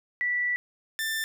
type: tone pair in turn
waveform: sine / sawtooth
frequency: 1961 / 1780 Hz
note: B6 / A6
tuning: -13 / +20 cents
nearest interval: major second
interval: 167 cents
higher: first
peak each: -24 dBFS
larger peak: neither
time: 0.21-0.56 / 0.99-1.24 s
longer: first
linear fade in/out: 0 ms
effects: none